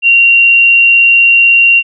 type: tone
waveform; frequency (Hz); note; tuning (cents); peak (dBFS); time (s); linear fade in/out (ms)
sine; 2758; F7; -22; -3; 0.02-1.83; 50
effects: none